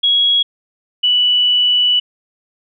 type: tone pair in turn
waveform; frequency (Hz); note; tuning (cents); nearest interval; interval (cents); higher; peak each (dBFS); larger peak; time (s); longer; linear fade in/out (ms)
sine; 3322 / 2960; G#7 / F#7; 0 / 0; major second; 200; first; -10; neither; 0.03-0.43 / 1.03-2; second; 10
effects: none